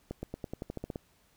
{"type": "accelerating click train", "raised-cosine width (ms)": 2, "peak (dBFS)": -23, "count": 11, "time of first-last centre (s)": [0.11, 0.958], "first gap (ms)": 120, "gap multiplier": 0.92, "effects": ["pink hiss -67 dBFS RMS until 1.36 s"]}